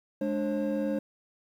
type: tone cluster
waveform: triangle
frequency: 210.8 / 294.7 / 537 Hz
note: G#3 / D4 / C5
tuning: +26 / +6 / +45 cents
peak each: -29 dBFS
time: 0.21-0.99 s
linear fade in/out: 5 ms
effects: tanh soft clip ceiling -17 dBFS + 10-bit